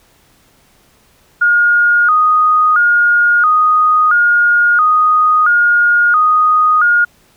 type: tone with vibrato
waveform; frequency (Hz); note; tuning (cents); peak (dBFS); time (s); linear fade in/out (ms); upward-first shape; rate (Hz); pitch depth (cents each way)
sine; 1332; E6; +18; -7; 1.41-7.05; 10; square; 0.74; 120
effects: pink hiss -51 dBFS RMS until 7.36 s